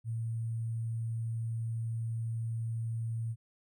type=tone with sample-and-hold; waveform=sine; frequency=114 Hz; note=A#2; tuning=38 cents flat; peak=-32 dBFS; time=0.04-3.36 s; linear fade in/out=50 ms; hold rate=8820 Hz; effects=none